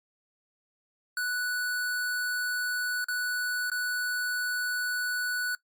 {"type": "tone with dropouts", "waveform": "square", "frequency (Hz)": 1480, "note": "F#6", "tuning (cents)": 0, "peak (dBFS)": -28, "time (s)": [1.17, 5.55], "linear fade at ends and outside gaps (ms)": 2, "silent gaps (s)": [[3.044, 3.084], [3.7, 3.716]], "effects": ["noise-tail reverb RT60 0.1 s tail -20 dB re dry", "MP3 96 kbps"]}